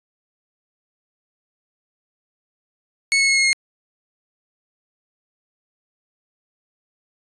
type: tone with pitch steps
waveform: sawtooth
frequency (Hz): 2202 / 2188 / 2174 / 2160 / 2147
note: C#7 / C#7 / C#7 / C#7 / C7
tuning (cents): -12 / -23 / -34 / -45 / +44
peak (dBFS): -11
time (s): 3.12-3.53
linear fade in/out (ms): 0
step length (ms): 82
effects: resampled to 22050 Hz